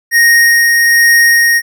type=tone with tremolo; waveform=square; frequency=1864.7 Hz; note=A#6; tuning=in tune; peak=-5 dBFS; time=0.11-1.62 s; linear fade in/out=50 ms; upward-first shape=sine; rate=1.2 Hz; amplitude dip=25%; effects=none